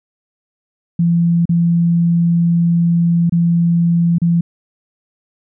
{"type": "tone with dropouts", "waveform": "sine", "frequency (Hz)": 170, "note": "F3", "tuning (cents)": -46, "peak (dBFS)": -10, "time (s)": [0.99, 4.41], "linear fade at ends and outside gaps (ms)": 5, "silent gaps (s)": [[1.455, 1.492], [3.296, 3.322], [4.184, 4.217]], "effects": []}